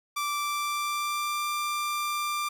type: tone with pitch glide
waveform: sawtooth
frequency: 1170 to 1186.3 Hz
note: D6 to D6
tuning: -7 to +17 cents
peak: -24 dBFS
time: 0.16-2.49 s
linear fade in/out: 10 ms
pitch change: +24 cents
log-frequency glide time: 0.38-1.48 s
effects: 11-bit